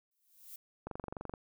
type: noise with exponential growth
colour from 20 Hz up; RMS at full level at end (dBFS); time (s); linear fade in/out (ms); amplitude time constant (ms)
violet; -46; 0.11-0.56; 5; 97
type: click train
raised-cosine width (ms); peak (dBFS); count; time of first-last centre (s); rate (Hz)
1; -26; 12; 0.87-1.338; 23.5
effects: none